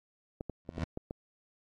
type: clicks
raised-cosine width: 2 ms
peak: -24 dBFS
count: 6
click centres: 0.409 / 0.497 / 0.691 / 0.781 / 0.974 / 1.109 s
type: tone with exponential growth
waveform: 20% pulse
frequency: 82.41 Hz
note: E2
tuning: in tune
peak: -24 dBFS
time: 0.65-0.84 s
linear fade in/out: 0 ms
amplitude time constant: 40 ms
effects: low-pass 5000 Hz 12 dB/octave + AAC 32 kbps